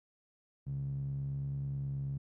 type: tone with band-pass filter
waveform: sawtooth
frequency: 69.3 Hz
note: C#2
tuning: in tune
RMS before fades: -37 dBFS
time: 0.66-2.18 s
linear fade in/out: 10 ms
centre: 140 Hz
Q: 7.2
effects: none